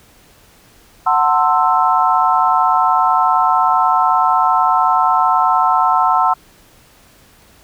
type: chord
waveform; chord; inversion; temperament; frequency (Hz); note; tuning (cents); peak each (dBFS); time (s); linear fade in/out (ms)
sine; F# half-diminished seventh; none; equal with one note detuned; 740 / 895.9 / 1046.5 / 1318.5; F#5 / A5 / C6 / E6; 0 / +31 / 0 / 0; -16; 1.06-6.34; 10
effects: pink hiss -48 dBFS RMS until 7.63 s